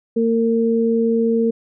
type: tone pair together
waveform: sine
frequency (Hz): 228.4 / 457.4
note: A#3 / A#4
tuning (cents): -35 / -33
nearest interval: octave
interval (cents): 1202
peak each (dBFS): -17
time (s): 0.16-1.51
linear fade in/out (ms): 10
effects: none